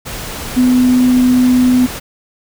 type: tone in noise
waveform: sine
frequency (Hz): 251.3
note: B3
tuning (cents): +30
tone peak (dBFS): -7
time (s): 0.56-1.87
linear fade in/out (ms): 20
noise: pink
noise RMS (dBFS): -25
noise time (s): 0.05-2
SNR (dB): +15
effects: none